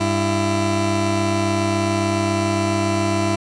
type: tone pair together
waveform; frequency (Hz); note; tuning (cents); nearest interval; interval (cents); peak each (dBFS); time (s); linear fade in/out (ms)
20% pulse; 99.6 / 335; G2 / E4; +28 / +28; octave + major sixth; 2100; -16 / -15; 0-3.36; 10
effects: resampled to 22050 Hz